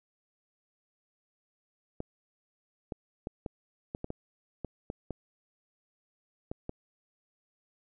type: clicks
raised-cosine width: 2 ms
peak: -22 dBFS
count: 12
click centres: 2.004 / 2.922 / 3.271 / 3.462 / 3.949 / 4.044 / 4.104 / 4.647 / 4.901 / 5.107 / 6.515 / 6.694 s
effects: none